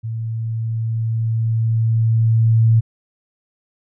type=tone with level ramp; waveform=sine; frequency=113 Hz; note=A2; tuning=47 cents sharp; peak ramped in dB=-22 to -9 dBFS; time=0.03-2.81 s; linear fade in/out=20 ms; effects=none